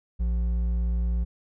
triangle tone with hard clipping, 58.27 Hz, A#1, in tune, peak -24 dBFS, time 0.19-1.25 s, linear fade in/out 20 ms, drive 9 dB, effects none

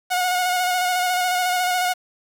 sawtooth tone with vibrato, 726 Hz, F#5, 33 cents flat, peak -15 dBFS, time 0.1-1.94 s, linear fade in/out 20 ms, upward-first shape square, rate 14 Hz, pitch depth 20 cents each way, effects 7-bit

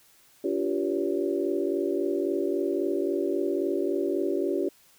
sine tone cluster, 286.7 / 345.2 / 388.9 / 489 / 568 Hz, D4 / F4 / G4 / B4 / C#5, -42 / -20 / -14 / -17 / +42 cents, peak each -31 / -29 / -28 / -37 / -34 dBFS, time 0.44-4.69 s, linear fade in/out 5 ms, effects white hiss -59 dBFS RMS until 4.98 s

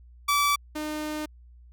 sawtooth tone pair in turn, 1154 / 304.8 Hz, D6 / D#4, -31 / -36 cents, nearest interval octave + major seventh, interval 2305 cents, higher first, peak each -17 / -26 dBFS, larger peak first, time 0.28-0.56 / 0.75-1.26 s, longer second, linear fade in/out 10 ms, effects added 60 Hz sine -48 dBFS peak until 1.72 s

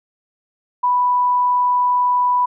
sine tone, 987.8 Hz, B5, in tune, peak -13 dBFS, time 0.83-2.46 s, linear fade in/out 10 ms, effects none

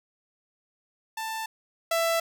sawtooth tone pair in turn, 887 / 664.5 Hz, A5 / E5, +14 / +14 cents, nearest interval perfect fourth, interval 500 cents, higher first, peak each -27 / -19 dBFS, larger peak second, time 1.17-1.46 / 1.91-2.2 s, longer neither, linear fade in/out 5 ms, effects none

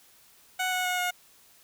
15% pulse tone with pitch steps, 740 / 733.2 / 726.4 / 719.8 Hz, F#5 / F#5 / F#5 / F#5, 0 / -16 / -32 / -48 cents, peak -20 dBFS, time 0.59-1.11 s, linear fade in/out 10 ms, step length 130 ms, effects white hiss -58 dBFS RMS until 1.63 s

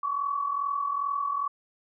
sine tone pair together, 1095 / 1137.4 Hz, C#6 / C#6, -22 / +44 cents, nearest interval minor second, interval 66 cents, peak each -33 / -27 dBFS, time 0.03-1.48 s, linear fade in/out 5 ms, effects none

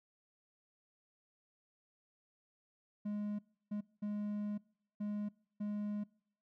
triangle tone bursts at uneven times, 207.7 Hz, G#3, in tune, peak -34 dBFS, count 5, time 3.05-3.39 / 3.71-3.81 / 4.02-4.58 / 5-5.29 / 5.6-6.04 s, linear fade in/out 10 ms, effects noise-tail reverb RT60 0.6 s tail -24 dB re dry

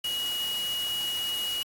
sine tone in noise, 2902 Hz, F#7, 34 cents flat, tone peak -28 dBFS, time 0.04-1.63 s, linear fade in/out 5 ms, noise white, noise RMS -38 dBFS, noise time 0.04-1.63 s, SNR +7 dB, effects AAC 64 kbps

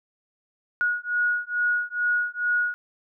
sine beating tone pair, 1450 / 1452.3 Hz, F#6 / F#6, -35 / -33 cents, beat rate 2.3 Hz, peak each -25 dBFS, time 0.81-2.74 s, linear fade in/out 0 ms, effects none

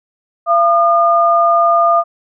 sine tone pair together, 681 / 1213.4 Hz, F5 / D#6, -44 / -44 cents, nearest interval minor seventh, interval 1000 cents, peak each -11 dBFS, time 0.46-2.04 s, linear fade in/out 50 ms, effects none

